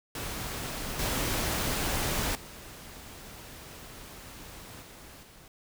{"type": "noise with level steps", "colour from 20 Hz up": "pink", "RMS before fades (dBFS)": [-36, -30, -46, -49, -53], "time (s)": [0.15, 5.48], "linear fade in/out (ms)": 2, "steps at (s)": [0.99, 2.35, 4.82, 5.23], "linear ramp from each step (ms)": 2, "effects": []}